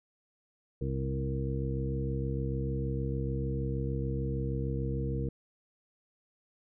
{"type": "harmonic tone with a mistuned harmonic", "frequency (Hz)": 66.6, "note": "C2", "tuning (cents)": 31, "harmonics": [1, 2, 3, 4, 5, 7], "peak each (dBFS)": [-35, -33, -40, -42, -41, -39], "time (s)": [0.81, 5.29], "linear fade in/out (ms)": 5, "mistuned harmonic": 1, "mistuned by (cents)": -34, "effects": []}